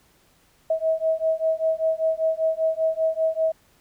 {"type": "beating tone pair", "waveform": "sine", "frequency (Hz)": [640, 645.1], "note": ["D#5", "E5"], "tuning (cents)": [49, -38], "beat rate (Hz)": 5.1, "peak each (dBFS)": -23, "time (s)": [0.7, 3.52], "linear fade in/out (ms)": 5, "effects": ["pink hiss -60 dBFS RMS until 3.8 s"]}